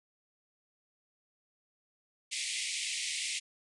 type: band-pass noise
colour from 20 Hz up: pink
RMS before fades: -36 dBFS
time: 2.31-3.4 s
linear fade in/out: 20 ms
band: 2000 to 9800 Hz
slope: 96 dB/octave
effects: none